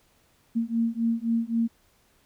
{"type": "beating tone pair", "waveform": "sine", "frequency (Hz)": [228.1, 231.9], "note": ["A#3", "A#3"], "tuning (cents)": [-37, -9], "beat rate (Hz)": 3.8, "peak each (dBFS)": -26, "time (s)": [0.55, 1.68], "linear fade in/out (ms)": 20, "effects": ["pink hiss -64 dBFS RMS until 2.25 s"]}